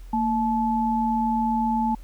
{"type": "tone pair together", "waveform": "sine", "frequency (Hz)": [229.4, 866], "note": ["A#3", "A5"], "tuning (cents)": [-28, -28], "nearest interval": "octave + major seventh", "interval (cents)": 2300, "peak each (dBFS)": -23, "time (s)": [0.13, 1.95], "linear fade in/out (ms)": 5, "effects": ["added 42 Hz sine -38 dBFS peak until 2.03 s", "pink hiss -57 dBFS RMS until 2.03 s"]}